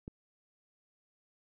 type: click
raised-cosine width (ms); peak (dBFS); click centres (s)
3; -29; 0.079
effects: none